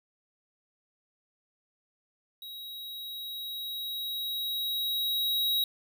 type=tone with level ramp; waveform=square; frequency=3830 Hz; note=A#7; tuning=46 cents sharp; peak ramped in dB=-41 to -25 dBFS; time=2.42-5.64 s; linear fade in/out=2 ms; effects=none